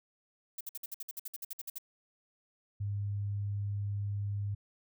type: noise bursts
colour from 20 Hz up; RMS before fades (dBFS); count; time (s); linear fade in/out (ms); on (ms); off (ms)
violet; -40; 15; 0.58-1.784; 5; 28; 56
type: tone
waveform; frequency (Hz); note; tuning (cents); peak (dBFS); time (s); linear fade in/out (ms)
sine; 101.5; G#2; -39; -32; 2.8-4.55; 10
effects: none